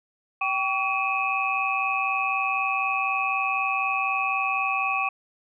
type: tone cluster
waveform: sine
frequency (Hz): 775 / 1132 / 2448 / 2572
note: G5 / C#6 / D#7 / E7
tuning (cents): -20 / +36 / -29 / -43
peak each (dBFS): -29 / -27 / -30 / -27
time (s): 0.41-5.09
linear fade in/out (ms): 5
effects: none